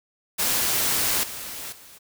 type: noise with level steps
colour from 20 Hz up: white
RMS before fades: -23 / -35 / -47 dBFS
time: 0.38-1.99 s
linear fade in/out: 20 ms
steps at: 1.23 / 1.72 s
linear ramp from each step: 5 ms
effects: none